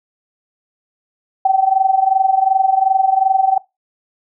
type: tone with amplitude modulation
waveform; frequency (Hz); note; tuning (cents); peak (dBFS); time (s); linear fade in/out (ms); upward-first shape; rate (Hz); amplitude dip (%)
sine; 768; G5; -36; -7; 1.45-3.58; 5; sine; 22.7; 80
effects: noise-tail reverb RT60 0.2 s tail -21 dB re dry